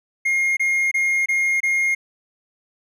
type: tone bursts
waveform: triangle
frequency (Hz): 2136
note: C7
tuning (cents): +35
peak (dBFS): -15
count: 5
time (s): 0.25-1.95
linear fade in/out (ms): 10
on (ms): 320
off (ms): 25
effects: none